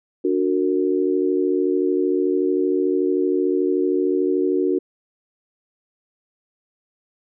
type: chord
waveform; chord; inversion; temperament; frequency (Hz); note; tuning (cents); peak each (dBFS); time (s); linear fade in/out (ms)
sine; D augmented; none; just; 293.7 / 367.1 / 458.9; D4 / F#4 / A#4; 0 / -14 / -27; -22 / -19 / -25; 0.24-4.79; 10
effects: none